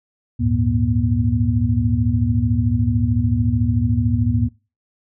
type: tone cluster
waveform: sine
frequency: 76.1 / 100.6 / 114.2 / 240.8 Hz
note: D#2 / G2 / A#2 / B3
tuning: -38 / +45 / -35 / -44 cents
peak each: -23 / -20 / -20 / -21 dBFS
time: 0.39-4.49 s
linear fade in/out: 20 ms
effects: noise-tail reverb RT60 0.3 s tail -22 dB re dry